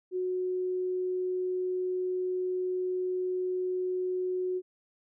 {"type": "tone", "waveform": "sine", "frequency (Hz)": 366.9, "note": "F#4", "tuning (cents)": -15, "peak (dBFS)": -28, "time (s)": [0.11, 4.62], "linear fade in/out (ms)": 50, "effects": []}